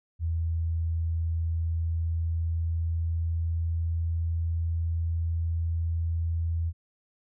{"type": "tone with pitch glide", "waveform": "sine", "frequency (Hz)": [82.41, 83.03], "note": ["E2", "E2"], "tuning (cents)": [0, 13], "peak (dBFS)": -25, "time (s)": [0.19, 6.73], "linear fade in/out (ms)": 50, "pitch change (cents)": 13, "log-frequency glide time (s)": [1.48, 4.11], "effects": []}